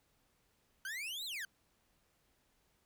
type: exponential two-way sweep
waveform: 40% pulse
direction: up then down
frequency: 1500 to 4186 to 1500 Hz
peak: -39 dBFS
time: 0.85-1.45 s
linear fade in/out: 2 ms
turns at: 1.25 s
effects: pink hiss -75 dBFS RMS until 2.85 s